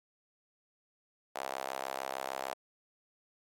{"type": "tone with high-pass filter", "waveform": "sawtooth", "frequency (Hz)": 66.6, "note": "C2", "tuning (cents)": 31, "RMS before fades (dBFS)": -39, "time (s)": [1.35, 2.54], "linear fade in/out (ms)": 10, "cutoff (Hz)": 700, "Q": 2.4, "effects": ["AAC 64 kbps"]}